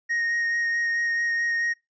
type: tone with vibrato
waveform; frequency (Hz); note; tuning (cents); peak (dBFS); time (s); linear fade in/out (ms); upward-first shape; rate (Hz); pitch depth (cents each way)
triangle; 1865; A#6; 0; -21; 0.09-1.74; 20; sine; 4.6; 11
effects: noise-tail reverb RT60 0.2 s tail -24 dB re dry + resampled to 16000 Hz